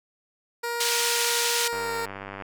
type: tone with pitch glide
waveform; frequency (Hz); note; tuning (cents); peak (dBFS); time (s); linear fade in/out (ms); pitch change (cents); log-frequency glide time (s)
15% pulse; 472.1 to 461.3; A#4 to A#4; +22 to -18; -21; 0.63-2.06; 10; -40; 1.64-1.94
type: band-pass noise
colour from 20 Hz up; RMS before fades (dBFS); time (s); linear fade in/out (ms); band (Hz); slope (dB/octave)
pink; -26; 0.8-1.68; 5; 2800 to 9800; 12
type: click train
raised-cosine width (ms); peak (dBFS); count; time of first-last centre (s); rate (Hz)
0.5; -21; 69; 1.73-2.422; 98.2
effects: none